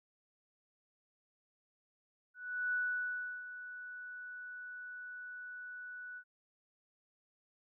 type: tone with ADSR envelope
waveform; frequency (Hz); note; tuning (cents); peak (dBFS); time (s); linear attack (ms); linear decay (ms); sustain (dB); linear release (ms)
sine; 1480; F#6; 0; -31; 2.34-6.24; 390; 700; -13; 69
effects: none